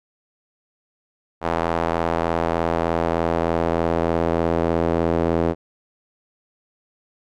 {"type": "tone with band-pass filter sweep", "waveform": "sawtooth", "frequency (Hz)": 83.3, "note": "E2", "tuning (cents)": 19, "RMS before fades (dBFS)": -21, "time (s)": [1.41, 5.55], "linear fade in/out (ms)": 50, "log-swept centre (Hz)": [820, 450], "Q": 1.2, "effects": []}